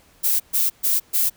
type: noise bursts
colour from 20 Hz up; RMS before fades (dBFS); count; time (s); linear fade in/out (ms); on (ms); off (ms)
violet; -19; 4; 0.23-1.3; 20; 170; 130
effects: pink hiss -55 dBFS RMS until 1.36 s